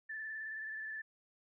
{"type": "tone with vibrato", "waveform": "sine", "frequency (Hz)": 1753, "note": "A6", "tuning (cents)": -7, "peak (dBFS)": -40, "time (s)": [0.09, 1.02], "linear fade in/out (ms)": 10, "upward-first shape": "square", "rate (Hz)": 19, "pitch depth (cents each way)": 23, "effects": []}